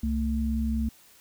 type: tone pair together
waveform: sine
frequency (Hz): 66.09 / 223.6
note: C2 / A3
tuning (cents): +18 / +28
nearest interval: octave + major sixth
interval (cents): 2110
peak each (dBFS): -27 / -27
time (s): 0.03-0.89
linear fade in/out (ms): 5
effects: white hiss -56 dBFS RMS until 1.2 s